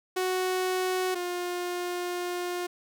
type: tone pair in turn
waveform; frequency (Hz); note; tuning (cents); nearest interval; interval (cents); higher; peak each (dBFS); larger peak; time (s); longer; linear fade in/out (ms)
sawtooth; 370 / 355.2; F#4 / F4; 0 / +29; minor second; 71; first; -22 / -26; first; 0.16-1.15 / 1.15-2.67; second; 10
effects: none